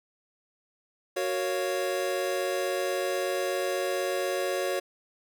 square chord, Gb major seventh, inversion none, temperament equal, 370 / 466.2 / 554.4 / 698.5 Hz, Gb4 / Bb4 / Db5 / F5, 0 / 0 / 0 / 0 cents, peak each -32 / -37 / -31 / -37 dBFS, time 1.16-4.8 s, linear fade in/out 10 ms, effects none

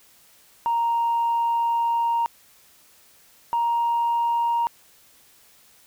sine tone pair in turn, 932.3 / 937.2 Hz, A#5 / A#5, 0 / +9 cents, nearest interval unison, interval 9 cents, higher second, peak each -18 dBFS, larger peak neither, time 0.66-2.26 / 3.53-4.67 s, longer first, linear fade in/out 0 ms, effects tanh soft clip ceiling -16 dBFS + white hiss -55 dBFS RMS until 5.86 s

